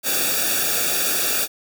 white noise with comb filter, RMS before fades -21 dBFS, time 0.03-1.48 s, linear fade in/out 50 ms, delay 0.97 ms, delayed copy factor -1, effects none

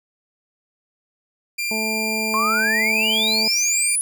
sawtooth tone, 2384 Hz, D7, 25 cents sharp, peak -19 dBFS, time 1.58-3.96 s, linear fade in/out 10 ms
harmonic tone, 219.2 Hz, A3, 6 cents flat, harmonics 1 / 2 / 3 / 4, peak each -27 / -30 / -32 / -33 dBFS, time 1.71-3.48 s, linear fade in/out 2 ms
sine exponential sweep, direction up, 1046.5 to 10548 Hz, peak -18 dBFS, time 2.34-4.01 s, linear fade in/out 0 ms
effects none

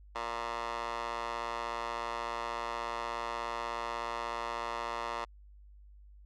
15% pulse tone with high-pass filter, 116.54 Hz, A#2, in tune, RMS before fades -37 dBFS, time 0.15-5.25 s, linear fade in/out 10 ms, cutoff 800 Hz, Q 5.5, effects added 50 Hz sine -52 dBFS peak until 6.25 s + low-pass 5000 Hz 12 dB/octave

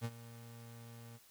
35% pulse tone with ADSR envelope, 116.54 Hz, A#2, in tune, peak -33 dBFS, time 0.01-1.19 s, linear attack 38 ms, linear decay 49 ms, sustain -16 dB, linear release 34 ms, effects white hiss -64 dBFS RMS until 1.3 s

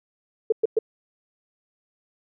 sine tone bursts, 443.6 Hz, A4, 14 cents sharp, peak -15 dBFS, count 3, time 0.5-0.789 s, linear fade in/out 5 ms, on 23 ms, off 110 ms, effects none

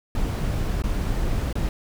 brown noise with dropouts, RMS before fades -24 dBFS, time 0.15-1.69 s, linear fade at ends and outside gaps 1 ms, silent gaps 0.821-0.838 / 1.528-1.554 s, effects none

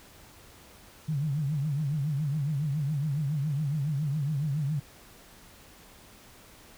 sine tone with vibrato, 146.2 Hz, D3, 7 cents flat, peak -26 dBFS, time 1.08-4.8 s, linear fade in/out 10 ms, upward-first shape triangle, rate 7.2 Hz, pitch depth 170 cents each way, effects pink hiss -53 dBFS RMS until 6.77 s

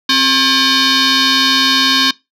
sine tone with frequency modulation, 265.1 Hz, C4, 23 cents sharp, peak -7 dBFS, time 0.09-2.11 s, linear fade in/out 5 ms, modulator 671 Hz, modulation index 6.9, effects noise-tail reverb RT60 0.2 s tail -22 dB re dry + tanh soft clip ceiling -7 dBFS

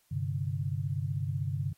sine chord, G suspended fourth, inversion none, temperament equal, 98 / 130.81 / 146.83 Hz, G2 / C3 / D3, 0 / 0 / 0 cents, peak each -34 dBFS, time 0.11-1.73 s, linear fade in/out 10 ms, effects white hiss -69 dBFS RMS until 1.77 s + AAC 48 kbps

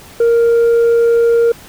sine tone, 466.2 Hz, A#4, in tune, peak -5 dBFS, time 0.2-1.52 s, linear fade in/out 5 ms, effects tanh soft clip ceiling -7 dBFS + pink hiss -38 dBFS RMS until 1.68 s

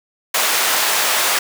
pink high-pass noise, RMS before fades -17 dBFS, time 0.34-1.39 s, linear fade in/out 5 ms, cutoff 800 Hz, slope 12 dB/octave, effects none

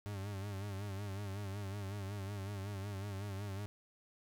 40% pulse tone with vibrato, 99.6 Hz, G2, 28 cents sharp, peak -39 dBFS, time 0.06-3.66 s, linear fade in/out 0 ms, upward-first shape sine, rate 5.4 Hz, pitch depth 71 cents each way, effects none

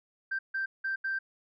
sine tone bursts at uneven times, 1568 Hz, G6, in tune, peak -28 dBFS, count 4, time 0.31-0.39 / 0.54-0.66 / 0.84-0.96 / 1.04-1.19 s, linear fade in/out 10 ms, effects tanh soft clip ceiling -25 dBFS

